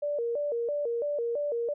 sine tone with vibrato, 523.3 Hz, C5, in tune, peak -27 dBFS, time 0.02-1.74 s, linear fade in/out 10 ms, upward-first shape square, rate 3 Hz, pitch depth 190 cents each way, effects none

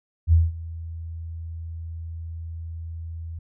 sine tone with ADSR envelope, 82.41 Hz, E2, in tune, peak -11 dBFS, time 0.27-3.39 s, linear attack 56 ms, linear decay 190 ms, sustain -20 dB, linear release 6 ms, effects none

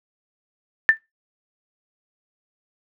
sine tone with exponential decay, 1780 Hz, A6, 20 cents sharp, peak -5 dBFS, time 0.89-0.97 s, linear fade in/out 0 ms, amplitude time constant 16 ms, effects noise-tail reverb RT60 0.2 s tail -21 dB re dry

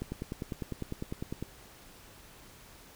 click train, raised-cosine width 3 ms, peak -22 dBFS, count 15, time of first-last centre 0.02-1.426 s, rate 9.96 Hz, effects pink hiss -54 dBFS RMS until 2.95 s

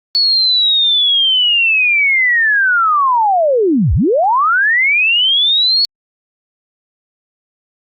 sine linear two-way sweep, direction down then up, 4435 to 53.2 to 4435 Hz, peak -9 dBFS, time 0.15-5.85 s, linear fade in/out 0 ms, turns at 3.94 s, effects Opus 48 kbps

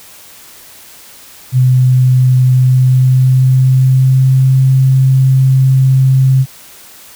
sine tone with pitch glide, 127.7 to 132.2 Hz, C3 to C3, -42 to +18 cents, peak -5 dBFS, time 1.52-6.46 s, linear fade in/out 50 ms, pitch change +60 cents, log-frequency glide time 2.45-4.67 s, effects white hiss -37 dBFS RMS until 7.15 s

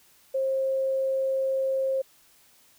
sine tone, 533 Hz, C5, 32 cents sharp, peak -23 dBFS, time 0.34-2.02 s, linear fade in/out 10 ms, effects white hiss -59 dBFS RMS until 2.78 s

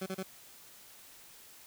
20% pulse tone bursts, 189.2 Hz, F#3, 39 cents sharp, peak -30 dBFS, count 3, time 0.01-0.232 s, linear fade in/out 10 ms, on 54 ms, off 30 ms, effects white hiss -55 dBFS RMS until 1.66 s

